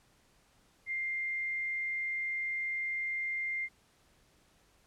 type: tone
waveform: sine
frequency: 2100 Hz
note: C7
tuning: 6 cents sharp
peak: -32 dBFS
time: 0.86-3.69 s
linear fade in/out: 50 ms
effects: pink hiss -67 dBFS RMS until 4.86 s + low-pass 11000 Hz 12 dB/octave